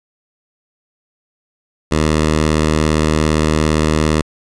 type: tone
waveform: 10% pulse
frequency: 77.5 Hz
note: D#2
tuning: 6 cents flat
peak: -4 dBFS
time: 1.91-4.22 s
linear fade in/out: 10 ms
effects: resampled to 22050 Hz